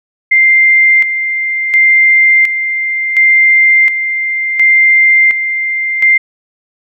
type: tone with tremolo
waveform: sine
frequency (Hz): 2095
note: C7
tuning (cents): +2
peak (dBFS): -4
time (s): 0.31-6.18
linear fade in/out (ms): 10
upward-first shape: square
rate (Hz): 0.7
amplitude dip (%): 60
effects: none